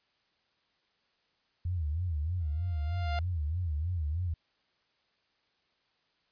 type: tone with vibrato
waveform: sine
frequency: 81.8 Hz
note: E2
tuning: 13 cents flat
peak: -29 dBFS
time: 1.65-4.34 s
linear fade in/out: 5 ms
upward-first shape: sine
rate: 3.2 Hz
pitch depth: 190 cents each way
type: tone with exponential growth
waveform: sawtooth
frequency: 698.5 Hz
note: F5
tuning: in tune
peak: -28 dBFS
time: 2.4-3.19 s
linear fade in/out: 1 ms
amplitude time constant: 170 ms
effects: white hiss -73 dBFS RMS until 6.31 s + resampled to 11025 Hz